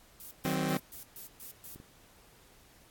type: noise bursts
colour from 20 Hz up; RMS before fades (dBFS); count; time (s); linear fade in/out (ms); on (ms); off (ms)
violet; -45; 7; 0.2-1.75; 0; 110; 130
type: chord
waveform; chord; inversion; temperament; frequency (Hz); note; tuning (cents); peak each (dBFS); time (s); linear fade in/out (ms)
sawtooth; C diminished; first; just; 156.98 / 188.37 / 261.6; Eb3 / Gb3 / C4; +16 / +31 / 0; -30; 0.45-0.77; 0
type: clicks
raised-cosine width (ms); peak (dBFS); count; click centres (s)
3; -37; 2; 1.76 / 1.801
effects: pink hiss -60 dBFS RMS until 2.9 s + AAC 64 kbps